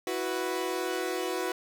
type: chord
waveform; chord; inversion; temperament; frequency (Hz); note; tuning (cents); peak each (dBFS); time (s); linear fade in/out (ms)
sawtooth; E suspended second; none; equal; 329.6 / 370 / 493.9; E4 / F#4 / B4; 0 / 0 / 0; -32 / -28 / -31; 0.07-1.52; 2
effects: none